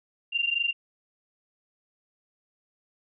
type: tone pair together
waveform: sine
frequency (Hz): 2770 / 2794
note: F7 / F7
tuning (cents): -15 / 0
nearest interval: unison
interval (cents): 15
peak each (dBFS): -27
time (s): 0.32-0.73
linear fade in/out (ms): 20
effects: none